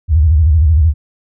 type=tone with vibrato; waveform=sine; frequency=77.78 Hz; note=D#2; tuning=in tune; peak=-6 dBFS; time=0.08-0.94 s; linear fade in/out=50 ms; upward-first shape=square; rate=13 Hz; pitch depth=140 cents each way; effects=none